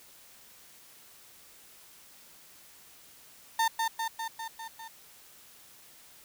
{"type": "tone with echo", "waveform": "35% pulse", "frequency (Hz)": 904, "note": "A5", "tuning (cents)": 47, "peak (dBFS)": -22, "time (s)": [3.59, 3.68], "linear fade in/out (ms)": 5, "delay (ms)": 200, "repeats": 6, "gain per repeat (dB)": -3, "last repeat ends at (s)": 4.88, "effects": ["white hiss -55 dBFS RMS until 6.24 s"]}